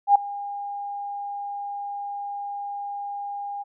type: tone with ADSR envelope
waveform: sine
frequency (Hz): 810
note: G#5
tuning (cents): -43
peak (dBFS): -9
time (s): 0.07-3.64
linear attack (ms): 83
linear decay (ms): 5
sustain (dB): -20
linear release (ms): 25
effects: none